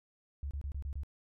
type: tone bursts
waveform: sine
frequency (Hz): 70.3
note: C#2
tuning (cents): +25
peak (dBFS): -35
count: 6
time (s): 0.43-1.034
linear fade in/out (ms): 0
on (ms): 79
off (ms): 26
effects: none